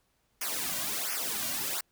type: noise with flanger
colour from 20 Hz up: white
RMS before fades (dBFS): -33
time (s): 0.41-1.81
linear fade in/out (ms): 5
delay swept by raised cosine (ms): 0.25 to 2.35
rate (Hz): 1.4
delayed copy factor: -1
effects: pink hiss -73 dBFS RMS until 1.91 s